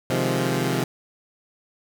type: chord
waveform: 15% pulse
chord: F minor seventh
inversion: second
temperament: equal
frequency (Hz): 130.81 / 155.56 / 174.61 / 207.7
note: C3 / Eb3 / F3 / Ab3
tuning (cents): 0 / 0 / 0 / 0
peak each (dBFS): -18 / -22 / -20 / -24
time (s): 0.1-0.84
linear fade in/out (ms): 2
effects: none